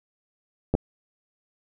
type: clicks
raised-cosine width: 2 ms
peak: -8 dBFS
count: 2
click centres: 0.74 / 0.751 s
effects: none